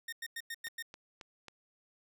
sawtooth tone bursts, 1839 Hz, A#6, 24 cents flat, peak -35 dBFS, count 6, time 0.08-0.825 s, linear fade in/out 5 ms, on 45 ms, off 95 ms
click train, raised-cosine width 0.2 ms, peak -30 dBFS, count 4, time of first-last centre 0.67-1.483 s, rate 3.69 Hz
effects none

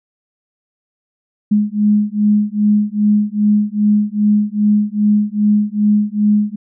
sine beating tone pair, 207.7 / 210.2 Hz, G#3 / G#3, 0 / +21 cents, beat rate 2.5 Hz, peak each -14 dBFS, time 1.51-6.56 s, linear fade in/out 10 ms, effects none

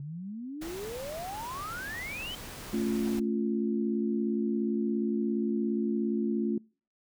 sine exponential sweep, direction up, 137.3 to 3136 Hz, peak -36 dBFS, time 0-2.35 s, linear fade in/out 2 ms
pink noise, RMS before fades -43 dBFS, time 0.61-3.2 s, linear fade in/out 10 ms
sine chord, A augmented, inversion none, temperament equal, 220 / 277.2 / 349.2 Hz, A3 / C#4 / E#4, 0 / 0 / 0 cents, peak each -29 / -34 / -32 dBFS, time 2.73-6.58 s, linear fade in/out 5 ms
effects noise-tail reverb RT60 0.4 s tail -26 dB re dry

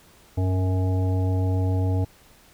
harmonic tone with a mistuned harmonic, 92.5 Hz, F#2, in tune, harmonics 1 / 3 / 5 / 7 / 9, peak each -20 / -30 / -34 / -37 / -39 dBFS, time 0.37-2.05 s, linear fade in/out 10 ms, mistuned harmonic 1, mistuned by +44 cents, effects pink hiss -54 dBFS RMS until 2.53 s

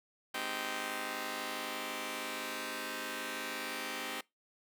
5% pulse chord, Ab major seventh, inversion none, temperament just, 207.7 / 259.6 / 311.5 / 389.3 Hz, Ab3 / C4 / Eb4 / G4, 0 / -13 / +2 / -12 cents, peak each -35 / -30 / -32 / -32 dBFS, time 0.34-4.21 s, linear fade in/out 5 ms, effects noise-tail reverb RT60 0.2 s tail -23 dB re dry

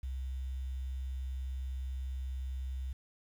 sine tone with quantisation, 65.1 Hz, C2, 8 cents flat, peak -35 dBFS, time 0.03-2.93 s, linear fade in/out 5 ms, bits 10, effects none

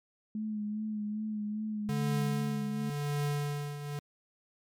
sine tone with vibrato, 212.6 Hz, G#3, 41 cents sharp, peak -32 dBFS, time 0.35-2.9 s, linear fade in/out 2 ms, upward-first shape sine, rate 2.5 Hz, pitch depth 32 cents each way
square tone with tremolo, 145.4 Hz, D3, 17 cents flat, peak -29 dBFS, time 1.89-3.99 s, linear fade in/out 0 ms, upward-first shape triangle, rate 0.92 Hz, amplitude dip 70%
effects MP3 96 kbps

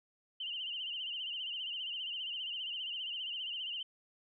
sine tone with vibrato, 2945 Hz, F#7, 9 cents flat, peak -37 dBFS, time 0.4-3.83 s, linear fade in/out 5 ms, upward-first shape sine, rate 15 Hz, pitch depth 98 cents each way, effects none

